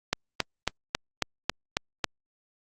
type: click train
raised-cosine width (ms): 0.2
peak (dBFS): -6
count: 8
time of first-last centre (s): 0.13-2.043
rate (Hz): 3.66
effects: Opus 48 kbps